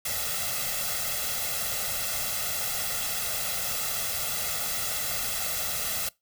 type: noise with comb filter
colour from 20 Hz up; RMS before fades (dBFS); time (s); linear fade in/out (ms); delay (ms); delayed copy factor
white; -30; 0.05-6.09; 5; 1.5; +0.85
effects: noise-tail reverb RT60 0.2 s tail -23 dB re dry